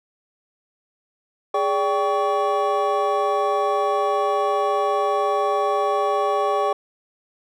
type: tone cluster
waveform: triangle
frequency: 413.5 / 579 / 784 / 1124 Hz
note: G#4 / D5 / G5 / C#6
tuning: -8 / -25 / 0 / +24 cents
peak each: -22 dBFS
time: 1.54-6.73 s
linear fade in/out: 5 ms
effects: none